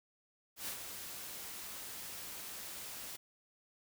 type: noise with ADSR envelope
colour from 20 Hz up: white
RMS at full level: -40 dBFS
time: 0.56-3.17 s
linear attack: 110 ms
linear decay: 97 ms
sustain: -6 dB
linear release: 16 ms
effects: none